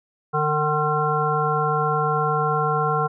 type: harmonic tone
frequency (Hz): 151.4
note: D#3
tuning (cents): -47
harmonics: 1 / 3 / 5 / 7 / 9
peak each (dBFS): -25 / -25 / -25 / -25 / -25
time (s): 0.33-3.08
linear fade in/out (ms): 20
effects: none